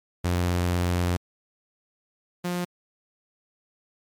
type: tone pair in turn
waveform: sawtooth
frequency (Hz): 88.4 / 177.15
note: F2 / F3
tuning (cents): +22 / +25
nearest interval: octave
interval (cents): 1203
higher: second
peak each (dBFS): -18 / -22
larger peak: first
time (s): 0.24-1.17 / 2.44-2.65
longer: first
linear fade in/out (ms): 10
effects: MP3 96 kbps

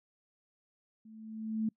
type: tone with level ramp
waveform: sine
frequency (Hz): 219.6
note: A3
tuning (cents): -3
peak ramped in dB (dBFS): -51 to -27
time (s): 1.05-1.69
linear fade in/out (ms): 5
effects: noise-tail reverb RT60 0.1 s tail -26 dB re dry

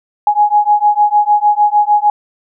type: beating tone pair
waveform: sine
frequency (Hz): 830.6 / 837.2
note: G#5 / G#5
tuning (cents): 0 / +14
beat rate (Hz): 6.6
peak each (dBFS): -11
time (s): 0.27-2.1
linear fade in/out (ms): 2
effects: none

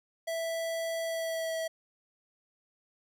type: tone with pitch glide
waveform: square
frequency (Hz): 659 to 649.9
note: E5 to E5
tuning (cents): -1 to -25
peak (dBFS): -32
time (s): 0.27-1.68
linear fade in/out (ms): 10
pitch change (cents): -24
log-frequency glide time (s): 1.02-1.56
effects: none

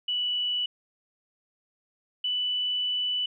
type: tone pair in turn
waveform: sine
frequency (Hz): 2957 / 2979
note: F#7 / F#7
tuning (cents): -2 / +11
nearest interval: unison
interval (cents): 13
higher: second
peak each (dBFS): -25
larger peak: neither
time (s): 0.08-0.66 / 2.24-3.26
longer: second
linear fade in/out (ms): 5
effects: none

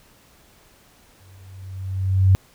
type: tone with exponential growth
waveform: sine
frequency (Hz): 95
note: F#2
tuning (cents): +46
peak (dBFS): -9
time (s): 1.2-2.35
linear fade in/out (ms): 0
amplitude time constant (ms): 250
effects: pink hiss -54 dBFS RMS until 2.54 s

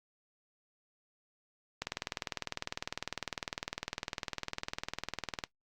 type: click train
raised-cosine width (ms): 0.2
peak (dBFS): -17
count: 73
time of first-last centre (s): 1.82-5.438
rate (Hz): 19.9
effects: noise-tail reverb RT60 0.1 s tail -19 dB re dry + Opus 48 kbps

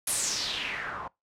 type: noise with low-pass filter sweep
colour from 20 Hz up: white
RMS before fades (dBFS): -32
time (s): 0.07-1.08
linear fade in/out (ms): 5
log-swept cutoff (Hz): 11000 to 940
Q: 4.2
effects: noise-tail reverb RT60 0.2 s tail -24 dB re dry

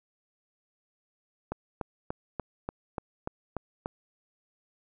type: click train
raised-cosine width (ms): 1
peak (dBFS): -18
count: 9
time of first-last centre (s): 1.52-3.859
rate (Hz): 3.42
effects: none

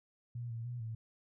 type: tone with pitch steps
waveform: sine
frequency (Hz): 119.8 / 115 / 121.8 / 112.3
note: A#2 / A#2 / B2 / A2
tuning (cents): +48 / -23 / -24 / +36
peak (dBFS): -38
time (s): 0.35-0.95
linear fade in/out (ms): 5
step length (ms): 150
effects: none

